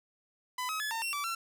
sawtooth tone with pitch steps, 1003 / 1275 / 1714 / 907 / 2727 / 1158 / 1354 Hz, B5 / D#6 / A6 / A#5 / F7 / D6 / E6, +26 / +42 / -46 / -48 / -42 / -25 / +46 cents, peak -29 dBFS, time 0.58-1.35 s, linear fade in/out 5 ms, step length 110 ms, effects none

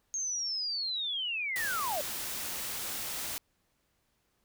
sine linear sweep, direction down, 6500 to 554.4 Hz, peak -31 dBFS, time 0.14-2.01 s, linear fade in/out 0 ms
white noise, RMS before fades -37 dBFS, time 1.56-3.38 s, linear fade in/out 0 ms
effects pink hiss -75 dBFS RMS until 4.44 s

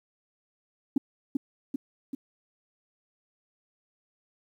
sine tone with echo, 273.2 Hz, C#4, 25 cents flat, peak -18 dBFS, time 0.96-0.98 s, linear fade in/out 5 ms, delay 390 ms, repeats 3, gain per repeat -4 dB, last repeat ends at 2.15 s, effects tanh soft clip ceiling -15 dBFS + 10-bit

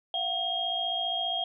sine tone cluster, 690 / 745 / 3243 Hz, F5 / F#5 / G#7, -21 / +12 / -42 cents, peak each -34 / -35 / -29 dBFS, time 0.14-1.44 s, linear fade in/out 2 ms, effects none

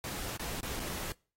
pink noise with dropouts, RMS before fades -39 dBFS, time 0.04-1.12 s, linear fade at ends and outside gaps 1 ms, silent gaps 0.366-0.395 / 0.603-0.63 / 0.796-0.8 s, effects noise-tail reverb RT60 0.4 s tail -26 dB re dry + AAC 48 kbps

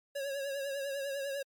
square tone with vibrato, 554.4 Hz, C#5, in tune, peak -35 dBFS, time 0.15-1.43 s, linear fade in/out 10 ms, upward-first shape triangle, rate 10 Hz, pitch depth 60 cents each way, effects MP3 96 kbps

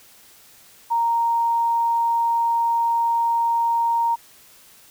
sine tone, 930 Hz, A#5, 4 cents flat, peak -17 dBFS, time 0.9-4.16 s, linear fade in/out 20 ms, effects white hiss -50 dBFS RMS until 4.9 s

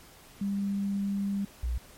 sine tone pair in turn, 199.2 / 60.22 Hz, G3 / B1, +28 / -43 cents, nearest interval octave + major sixth, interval 2071 cents, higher first, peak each -27 dBFS, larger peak neither, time 0.41-1.45 / 1.63-1.78 s, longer first, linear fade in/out 5 ms, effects pink hiss -53 dBFS RMS until 1.97 s + MP3 64 kbps

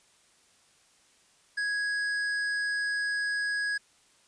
triangle tone with hard clipping, 1661.2 Hz, G#6, in tune, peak -29 dBFS, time 1.57-3.78 s, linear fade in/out 10 ms, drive 12 dB, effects white hiss -63 dBFS RMS until 4.27 s + resampled to 22050 Hz

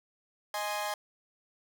sawtooth chord, Ab major, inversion second, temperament equal, 622.3 / 830.6 / 1046.5 Hz, Eb5 / Ab5 / C6, 0 / 0 / 0 cents, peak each -33 / -31 / -35 dBFS, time 0.54-0.94 s, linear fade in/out 2 ms, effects none

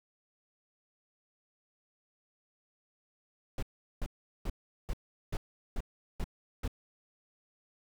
brown noise bursts, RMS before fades -33 dBFS, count 8, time 3.58-6.678 s, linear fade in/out 2 ms, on 46 ms, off 390 ms, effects none

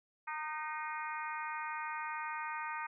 harmonic tone with a mistuned harmonic, 307 Hz, D#4, 23 cents flat, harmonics 3 / 4 / 5 / 6 / 7 / 8, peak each -41 / -43 / -45 / -47 / -48 / -49 dBFS, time 0.27-2.87 s, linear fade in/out 10 ms, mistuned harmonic 6, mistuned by +30 cents, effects none

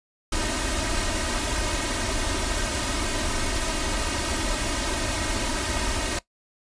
pink noise with comb filter, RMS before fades -26 dBFS, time 0.32-6.19 s, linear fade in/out 5 ms, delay 3.2 ms, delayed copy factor +0.85, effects noise-tail reverb RT60 0.1 s tail -18 dB re dry + resampled to 22050 Hz

